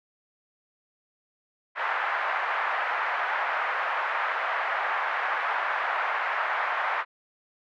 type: band-pass noise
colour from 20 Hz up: white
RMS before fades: -28 dBFS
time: 1.75-7.05 s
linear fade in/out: 50 ms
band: 690 to 1800 Hz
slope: 24 dB/octave
effects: none